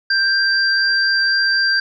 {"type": "tone pair together", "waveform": "sine", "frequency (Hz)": [1577, 4726], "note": ["G6", "D8"], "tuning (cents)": [10, 10], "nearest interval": "octave + perfect fifth", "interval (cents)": 1900, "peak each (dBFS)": [-15, -18], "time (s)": [0.1, 1.8], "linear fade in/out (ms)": 5, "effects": []}